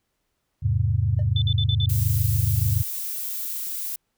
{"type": "chord", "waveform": "sine", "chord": "E augmented", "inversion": "none", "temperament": "equal", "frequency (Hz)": [82.41, 103.83, 130.81], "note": ["E2", "G#2", "B#2"], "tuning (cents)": [0, 0, 0], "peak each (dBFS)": [-25, -21, -25], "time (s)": [0.62, 2.83], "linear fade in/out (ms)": 20}
{"type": "tone with exponential decay", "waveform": "triangle", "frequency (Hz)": 601, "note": "D5", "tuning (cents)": 40, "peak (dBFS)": -30, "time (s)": [1.19, 1.27], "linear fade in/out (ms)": 2, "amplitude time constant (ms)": 16}
{"type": "tone bursts", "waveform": "sine", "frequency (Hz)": 3520, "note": "A7", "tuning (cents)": 0, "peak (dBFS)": -25, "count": 5, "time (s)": [1.36, 1.859], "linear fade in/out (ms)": 2, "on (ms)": 59, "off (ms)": 51}
{"type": "noise", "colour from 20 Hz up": "violet", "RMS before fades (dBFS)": -30, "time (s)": [1.89, 3.96], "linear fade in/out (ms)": 5}
{"effects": ["pink hiss -75 dBFS RMS until 4.17 s"]}